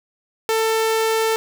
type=tone; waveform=sawtooth; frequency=445.2 Hz; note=A4; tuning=20 cents sharp; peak=-13 dBFS; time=0.49-1.36 s; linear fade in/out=0 ms; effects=none